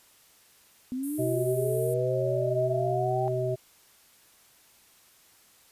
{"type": "linear sweep", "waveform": "sine", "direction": "up", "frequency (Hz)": [247.4, 784], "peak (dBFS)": -29, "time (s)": [0.92, 3.28], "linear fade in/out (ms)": 0}
{"type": "band-pass noise", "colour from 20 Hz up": "white", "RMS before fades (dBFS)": -44, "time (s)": [1.03, 1.94], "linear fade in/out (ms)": 2, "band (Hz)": [8900, 13000], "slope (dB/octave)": 48}
{"type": "harmonic tone", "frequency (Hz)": 126.7, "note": "B2", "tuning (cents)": 45, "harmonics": [1, 3, 5], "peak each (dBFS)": [-30, -30, -30], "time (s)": [1.18, 3.56], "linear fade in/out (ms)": 20}
{"effects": ["white hiss -59 dBFS RMS until 5.71 s", "resampled to 32000 Hz"]}